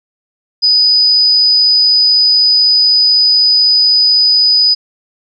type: tone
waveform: sine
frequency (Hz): 4978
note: D#8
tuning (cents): 0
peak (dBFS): -6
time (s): 0.62-4.75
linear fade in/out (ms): 20
effects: none